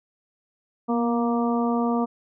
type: harmonic tone with a mistuned harmonic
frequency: 234.9 Hz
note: A#3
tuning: 13 cents sharp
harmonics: 1 / 2 / 3 / 4 / 5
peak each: -22 / -28 / -29 / -32 / -32 dBFS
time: 0.88-2.06 s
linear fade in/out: 20 ms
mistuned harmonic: 1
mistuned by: +25 cents
effects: none